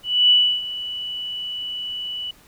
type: tone with ADSR envelope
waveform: sine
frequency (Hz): 2960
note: F#7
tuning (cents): 0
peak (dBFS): -10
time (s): 0.03-2.31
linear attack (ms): 270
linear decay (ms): 310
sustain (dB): -16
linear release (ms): 5
effects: pink hiss -52 dBFS RMS until 2.47 s